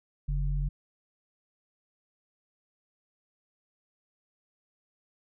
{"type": "tone pair together", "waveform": "sine", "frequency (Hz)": [44.9, 142.4], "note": ["F1", "C#3"], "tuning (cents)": [49, 47], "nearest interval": "octave + minor sixth", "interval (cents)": 1998, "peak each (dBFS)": [-27, -32], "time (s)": [0.28, 0.69], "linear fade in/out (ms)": 10, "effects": []}